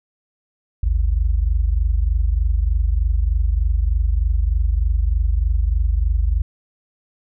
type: tone pair together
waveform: sine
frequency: 52.11 / 75.4 Hz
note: G#1 / D2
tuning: +7 / +46 cents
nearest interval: tritone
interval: 639 cents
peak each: -16 / -20 dBFS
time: 0.83-6.42 s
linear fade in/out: 5 ms
effects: none